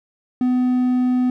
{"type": "tone", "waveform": "triangle", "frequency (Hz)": 251, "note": "B3", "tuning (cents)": 28, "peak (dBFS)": -13, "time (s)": [0.41, 1.3], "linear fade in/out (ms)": 2, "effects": []}